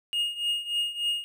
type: tone with tremolo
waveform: triangle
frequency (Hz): 2853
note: F7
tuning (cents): +36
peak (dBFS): -21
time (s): 0.13-1.24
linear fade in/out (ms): 0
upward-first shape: triangle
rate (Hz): 3.4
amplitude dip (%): 85
effects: none